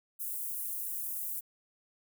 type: high-pass noise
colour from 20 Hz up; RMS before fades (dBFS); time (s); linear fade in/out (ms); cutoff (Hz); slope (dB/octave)
white; -37; 0.19-1.41; 20; 10000; 24
effects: none